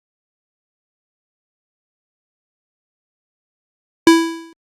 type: tone with exponential decay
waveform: square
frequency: 330 Hz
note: E4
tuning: 2 cents sharp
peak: -4 dBFS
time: 4.07-4.53 s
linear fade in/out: 2 ms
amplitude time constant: 100 ms
effects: low-pass 9000 Hz 12 dB/octave + Opus 48 kbps